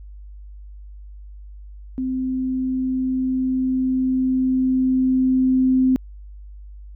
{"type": "tone with level ramp", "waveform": "sine", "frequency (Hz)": 258.9, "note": "C4", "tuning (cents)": -18, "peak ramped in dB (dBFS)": [-21, -13], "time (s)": [1.98, 5.96], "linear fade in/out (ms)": 0, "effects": ["added 50 Hz sine -36 dBFS peak until 6.95 s"]}